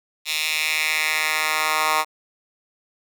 10% pulse tone with high-pass filter sweep, 155.5 Hz, D#3, 1 cent flat, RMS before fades -22 dBFS, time 0.25-2.05 s, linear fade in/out 50 ms, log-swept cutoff 3100 to 1100 Hz, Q 2.2, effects none

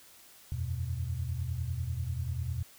sine chord, E suspended second, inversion none, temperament equal, 82.41 / 92.5 / 123.47 Hz, E2 / F#2 / B2, 0 / 0 / 0 cents, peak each -35 / -37 / -35 dBFS, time 0.52-2.63 s, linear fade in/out 0 ms, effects white hiss -56 dBFS RMS until 2.78 s

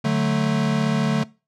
square chord, D major, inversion none, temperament equal with one note detuned, 147.51 / 185 / 220 Hz, D3 / F#3 / A3, +8 / 0 / 0 cents, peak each -23 / -26 / -23 dBFS, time 0.04-1.24 s, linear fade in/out 10 ms, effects noise-tail reverb RT60 0.3 s tail -21 dB re dry + low-pass 6000 Hz 12 dB/octave

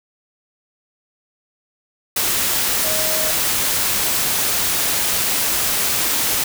sine tone in noise, 627 Hz, D#5, 13 cents sharp, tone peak -26 dBFS, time 2.84-3.31 s, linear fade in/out 5 ms, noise white, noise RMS -19 dBFS, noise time 2.16-6.44 s, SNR -10 dB, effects none

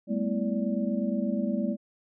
sine tone cluster, 198.3 / 218 / 246.5 / 328.5 / 580 Hz, G3 / A3 / B3 / E4 / D5, +20 / -16 / -3 / -6 / -22 cents, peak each -31 / -29 / -32 / -36 / -35 dBFS, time 0.07-1.77 s, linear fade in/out 50 ms, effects none

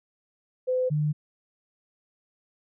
sine tone pair in turn, 509 / 150.24 Hz, C5 / D3, -48 / +40 cents, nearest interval octave + major sixth, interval 2112 cents, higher first, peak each -22 dBFS, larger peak neither, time 0.67-0.9 / 0.9-1.13 s, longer neither, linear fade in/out 20 ms, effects none

